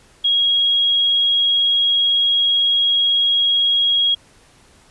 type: tone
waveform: sine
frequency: 3294 Hz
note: G#7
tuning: 15 cents flat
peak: -13 dBFS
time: 0.24-4.15 s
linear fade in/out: 10 ms
effects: pink hiss -51 dBFS RMS until 4.9 s + resampled to 24000 Hz